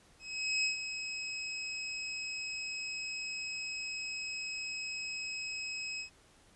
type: tone with ADSR envelope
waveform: 25% pulse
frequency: 2556 Hz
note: D#7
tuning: 46 cents sharp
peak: -24 dBFS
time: 0.19-6.1 s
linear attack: 450 ms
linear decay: 120 ms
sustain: -9 dB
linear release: 100 ms
effects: pink hiss -63 dBFS RMS until 6.55 s + resampled to 24000 Hz